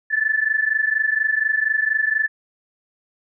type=tone pair together; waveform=sine; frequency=1735.8 / 1760 Hz; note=A6 / A6; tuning=-24 / 0 cents; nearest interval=unison; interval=24 cents; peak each=-20 dBFS; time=0.1-2.28 s; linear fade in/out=20 ms; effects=none